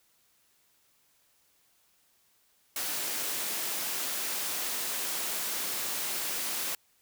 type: high-pass noise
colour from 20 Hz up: white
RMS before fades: -33 dBFS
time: 2.76-6.75 s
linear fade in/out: 2 ms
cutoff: 210 Hz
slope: 12 dB/octave
effects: white hiss -68 dBFS RMS until 7.01 s